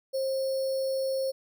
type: tone with sample-and-hold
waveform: sine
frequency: 533 Hz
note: C5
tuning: 32 cents sharp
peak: -26 dBFS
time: 0.13-1.32 s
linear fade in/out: 20 ms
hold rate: 4900 Hz
effects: none

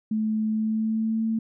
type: tone with pitch glide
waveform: sine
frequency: 217.2 to 223.3 Hz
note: A3 to A3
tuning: -22 to +26 cents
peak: -22 dBFS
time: 0.11-1.39 s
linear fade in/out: 5 ms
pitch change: +48 cents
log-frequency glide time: 0.49-1.26 s
effects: none

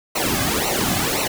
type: noise with flanger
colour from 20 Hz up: pink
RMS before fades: -21 dBFS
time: 0.15-1.28 s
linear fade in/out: 10 ms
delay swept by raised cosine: 0.59 to 2.19 ms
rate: 1.9 Hz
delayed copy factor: -0.9
effects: none

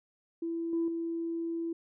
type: tone with level steps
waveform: sine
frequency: 333.2 Hz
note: E4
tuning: 19 cents sharp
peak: -31 / -26 / -31 dBFS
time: 0.42-1.73 s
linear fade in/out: 5 ms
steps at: 0.73 / 0.88 s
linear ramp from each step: 2 ms
effects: tanh soft clip ceiling -23 dBFS

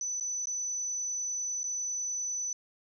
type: tone with dropouts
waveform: sine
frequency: 5990 Hz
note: F#8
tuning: 20 cents sharp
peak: -31 dBFS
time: 0.01-2.53 s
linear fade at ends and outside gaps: 2 ms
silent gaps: 0.2-0.208 / 0.457-0.47 / 1.633-1.64 s
effects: none

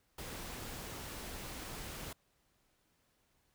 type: noise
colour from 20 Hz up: pink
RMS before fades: -45 dBFS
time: 0.18-2.13 s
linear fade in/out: 5 ms
effects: pink hiss -75 dBFS RMS until 3.54 s

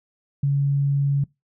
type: tone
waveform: sine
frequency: 140.5 Hz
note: C#3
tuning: 24 cents sharp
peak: -17 dBFS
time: 0.43-1.24 s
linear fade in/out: 5 ms
effects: noise-tail reverb RT60 0.2 s tail -23 dB re dry

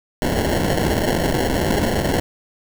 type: noise with sample-and-hold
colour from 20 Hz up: white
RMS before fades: -19 dBFS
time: 0.22-2.2 s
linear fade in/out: 0 ms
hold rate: 1225 Hz
effects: none

